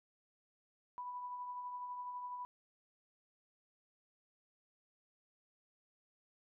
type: tone with tremolo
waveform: sine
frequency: 987.8 Hz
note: B5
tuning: in tune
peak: -40 dBFS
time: 0.98-2.45 s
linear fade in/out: 0 ms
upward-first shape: triangle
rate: 12 Hz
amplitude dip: 40%
effects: none